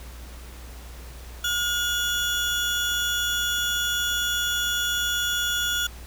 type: tone pair together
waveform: 35% pulse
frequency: 1434 / 3411 Hz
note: F6 / G#7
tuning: +45 / +46 cents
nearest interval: octave + minor third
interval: 1501 cents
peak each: -24 dBFS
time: 1.44-5.87 s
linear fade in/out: 5 ms
effects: added 60 Hz sine -39 dBFS peak until 6.06 s + pink hiss -46 dBFS RMS until 6.06 s